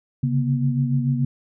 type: tone cluster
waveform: sine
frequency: 136 / 142.9 / 239.5 Hz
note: C#3 / D3 / A#3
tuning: -33 / -47 / +47 cents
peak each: -20 / -26 / -24 dBFS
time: 0.23-1.25 s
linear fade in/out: 5 ms
effects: none